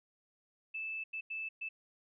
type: tone bursts at uneven times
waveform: sine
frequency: 2630 Hz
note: E7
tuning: 5 cents flat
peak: -37 dBFS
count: 4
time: 0.74-1.04 / 1.13-1.21 / 1.3-1.49 / 1.61-1.69 s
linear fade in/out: 10 ms
effects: none